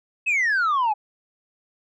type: exponential sweep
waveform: sine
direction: down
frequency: 2637 to 815 Hz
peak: -16 dBFS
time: 0.26-0.94 s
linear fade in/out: 20 ms
effects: tanh soft clip ceiling -17 dBFS